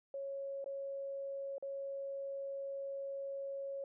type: tone with dropouts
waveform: sine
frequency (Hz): 551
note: C#5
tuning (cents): -11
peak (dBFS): -39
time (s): 0.14-3.84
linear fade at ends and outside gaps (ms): 2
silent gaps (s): 0.643-0.66 / 1.582-1.625
effects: none